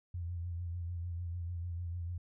sine tone with vibrato, 86.5 Hz, F2, 16 cents flat, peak -36 dBFS, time 0.14-2.18 s, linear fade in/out 5 ms, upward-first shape sine, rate 6.7 Hz, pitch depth 48 cents each way, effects none

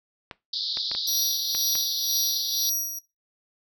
clicks, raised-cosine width 0.3 ms, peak -19 dBFS, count 6, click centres 0.312 / 0.772 / 0.915 / 0.95 / 1.549 / 1.754 s
pink band-pass noise, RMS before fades -29 dBFS, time 0.53-2.7 s, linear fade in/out 5 ms, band 3600 to 5000 Hz, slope 96 dB/octave
sawtooth tone with tremolo, 5750 Hz, F8, 50 cents sharp, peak -19 dBFS, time 1.07-2.99 s, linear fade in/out 5 ms, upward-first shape sine, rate 2 Hz, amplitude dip 65%
effects noise-tail reverb RT60 0.2 s tail -18 dB re dry

